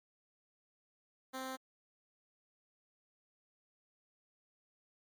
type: tone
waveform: 10% pulse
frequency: 261.6 Hz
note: C4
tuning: in tune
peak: -32 dBFS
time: 1.33-1.57 s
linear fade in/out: 20 ms
effects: MP3 96 kbps